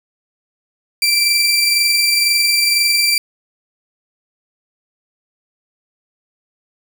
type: tone pair together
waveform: sawtooth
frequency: 2348 / 4718 Hz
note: D7 / D8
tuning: -1 / +7 cents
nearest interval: octave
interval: 1208 cents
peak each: -12 dBFS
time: 1.02-3.18 s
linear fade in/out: 2 ms
effects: none